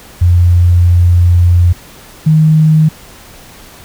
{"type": "tone pair in turn", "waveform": "sine", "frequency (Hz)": [87.7, 156.26], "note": ["F2", "D#3"], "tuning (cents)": [8, 8], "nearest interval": "minor seventh", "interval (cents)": 1000, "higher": "second", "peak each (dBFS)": -4, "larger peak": "neither", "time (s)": [[0.21, 1.73], [2.26, 2.89]], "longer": "first", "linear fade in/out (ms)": 10, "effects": ["pink hiss -36 dBFS RMS until 3.84 s"]}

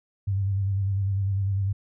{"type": "tone with vibrato", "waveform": "sine", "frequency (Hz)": 98, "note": "G2", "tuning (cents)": 0, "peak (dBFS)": -22, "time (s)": [0.27, 1.73], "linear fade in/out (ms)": 10, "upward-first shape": "square", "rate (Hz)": 10, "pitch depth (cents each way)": 35, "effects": []}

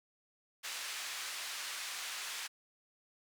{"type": "band-pass noise", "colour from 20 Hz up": "pink", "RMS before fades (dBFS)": -42, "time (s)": [0.63, 2.48], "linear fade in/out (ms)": 20, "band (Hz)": [1600, 9100], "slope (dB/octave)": 12, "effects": []}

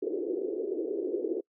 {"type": "band-pass noise", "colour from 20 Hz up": "white", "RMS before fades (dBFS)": -32, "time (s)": [0.02, 1.41], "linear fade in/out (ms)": 10, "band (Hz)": [330, 440], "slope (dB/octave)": 48, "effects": ["noise-tail reverb RT60 0.1 s tail -26 dB re dry"]}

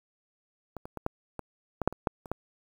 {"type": "clicks", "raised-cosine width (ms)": 1, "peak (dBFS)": [-24, -26, -22, -14, -21, -15, -7, -26, -11, -29, -16], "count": 11, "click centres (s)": [0.767, 0.855, 0.973, 1.064, 1.393, 1.817, 1.876, 1.926, 2.072, 2.258, 2.316], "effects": ["8-bit"]}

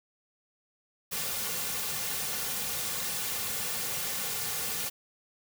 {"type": "noise with comb filter", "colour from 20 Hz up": "white", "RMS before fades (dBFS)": -33, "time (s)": [1.11, 4.9], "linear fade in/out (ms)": 20, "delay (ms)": 3.1, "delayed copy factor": -0.7, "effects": []}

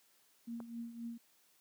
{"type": "tone with tremolo", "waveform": "sine", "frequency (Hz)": 233.1, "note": "A#3", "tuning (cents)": 0, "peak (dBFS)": -38, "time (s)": [0.47, 1.18], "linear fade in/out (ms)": 10, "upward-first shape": "triangle", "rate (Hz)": 3.8, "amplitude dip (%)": 75}
{"type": "click", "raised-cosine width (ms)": 1, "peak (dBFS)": -34, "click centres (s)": 0.603}
{"effects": ["white hiss -70 dBFS RMS until 1.6 s", "high-pass 150 Hz 12 dB/octave"]}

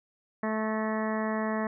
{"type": "harmonic tone with a mistuned harmonic", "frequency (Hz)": 218, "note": "A3", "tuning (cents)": -16, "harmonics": [1, 2, 3, 4, 5, 6, 7, 8, 9, 10], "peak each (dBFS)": [-30, -36, -34, -39, -37, -43, -49, -40, -42, -52], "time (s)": [0.43, 1.67], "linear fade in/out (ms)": 2, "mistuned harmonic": 9, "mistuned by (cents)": -29, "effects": []}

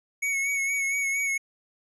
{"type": "tone with vibrato", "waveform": "square", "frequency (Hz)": 2217, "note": "C#7", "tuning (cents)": 0, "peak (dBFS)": -25, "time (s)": [0.22, 1.38], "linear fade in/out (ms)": 10, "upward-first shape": "sine", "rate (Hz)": 4.3, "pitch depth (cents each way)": 33, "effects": ["resampled to 24000 Hz"]}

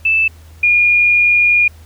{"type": "tone pair in turn", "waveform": "sine", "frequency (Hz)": [2637, 2428], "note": ["E7", "D#7"], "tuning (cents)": [0, -43], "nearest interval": "minor second", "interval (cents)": 143, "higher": "first", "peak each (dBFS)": [-10, -8], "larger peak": "second", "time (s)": [[0.05, 0.28], [0.63, 1.68]], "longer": "second", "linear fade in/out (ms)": 5, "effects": ["added 80 Hz sine -37 dBFS peak until 1.85 s", "pink hiss -48 dBFS RMS until 1.85 s"]}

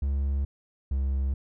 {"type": "tone pair in turn", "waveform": "triangle", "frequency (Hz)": [69.3, 67.44], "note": ["C#2", "C#2"], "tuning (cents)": [0, -47], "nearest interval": "unison", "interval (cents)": 47, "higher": "first", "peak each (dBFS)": -22, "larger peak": "neither", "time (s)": [[0.02, 0.45], [0.91, 1.34]], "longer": "neither", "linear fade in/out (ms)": 5, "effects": []}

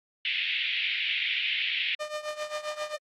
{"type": "band-pass noise", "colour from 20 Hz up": "pink", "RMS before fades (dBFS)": -29, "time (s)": [0.25, 1.95], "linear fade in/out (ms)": 2, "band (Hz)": [2100, 3500], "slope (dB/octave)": 48}
{"type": "tone with tremolo", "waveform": "sawtooth", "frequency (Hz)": 605, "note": "D#5", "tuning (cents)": -49, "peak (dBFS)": -25, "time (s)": [1.99, 2.97], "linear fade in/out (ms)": 20, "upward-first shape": "triangle", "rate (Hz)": 7.5, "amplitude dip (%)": 85}
{"effects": ["low-pass 7000 Hz 12 dB/octave", "AAC 48 kbps"]}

